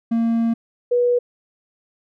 triangle / sine tone pair in turn, 229.8 / 486.9 Hz, A#3 / B4, -25 / -25 cents, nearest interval octave + minor second, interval 1300 cents, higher second, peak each -14 dBFS, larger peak neither, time 0.11-0.54 / 0.91-1.19 s, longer first, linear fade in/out 10 ms, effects none

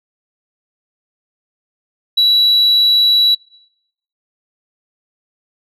sine tone, 3922 Hz, B7, 13 cents flat, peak -7 dBFS, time 2.17-3.35 s, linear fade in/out 10 ms, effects noise-tail reverb RT60 0.8 s tail -24 dB re dry + tanh soft clip ceiling -6 dBFS

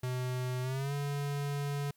square tone with pitch glide, 126.5 to 142.81 Hz, B2 to D3, +42 to -48 cents, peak -33 dBFS, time 0.03-1.91 s, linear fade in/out 5 ms, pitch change +210 cents, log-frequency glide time 0.62-0.93 s, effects white hiss -72 dBFS RMS until 1.96 s

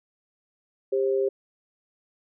sine tone pair together, 397.8 / 531 Hz, G4 / C5, +25 / +25 cents, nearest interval perfect fourth, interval 500 cents, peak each -22 / -27 dBFS, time 0.92-1.29 s, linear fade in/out 10 ms, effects none

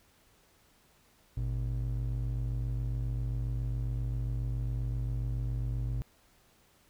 triangle ring-modulated tone, 86.8 Hz, F2, 10 cents flat, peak -25 dBFS, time 1.37-6.02 s, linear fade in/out 0 ms, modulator 33.7 Hz, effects pink hiss -65 dBFS RMS until 6.89 s

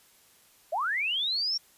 sine linear sweep, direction up, 573 to 5600 Hz, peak -26 dBFS, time 0.72-1.58 s, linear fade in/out 10 ms, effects white hiss -60 dBFS RMS until 1.77 s + resampled to 32000 Hz

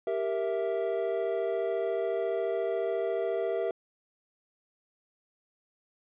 triangle chord, E diminished, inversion first, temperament equal, 392 / 466.2 / 659.3 Hz, G4 / Bb4 / E5, 0 / 0 / 0 cents, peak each -30 dBFS, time 0.07-3.71 s, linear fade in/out 2 ms, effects resampled to 8000 Hz

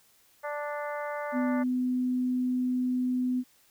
harmonic tone, 293.7 Hz, D4, in tune, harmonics 2 / 3 / 4 / 5 / 6 / 7, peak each -34 / -38 / -40 / -42 / -44 / -45 dBFS, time 0.43-1.64 s, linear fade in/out 20 ms
sine tone, 251.8 Hz, B3, 34 cents sharp, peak -25 dBFS, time 1.32-3.44 s, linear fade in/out 50 ms
effects white hiss -63 dBFS RMS until 3.7 s

